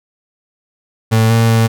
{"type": "tone with pitch steps", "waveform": "35% pulse", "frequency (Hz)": [111.8, 114.3, 113.3], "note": ["A2", "A#2", "A#2"], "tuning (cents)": [28, -34, -49], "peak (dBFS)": -7, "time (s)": [1.11, 1.68], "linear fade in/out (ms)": 20, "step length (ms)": 190, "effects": []}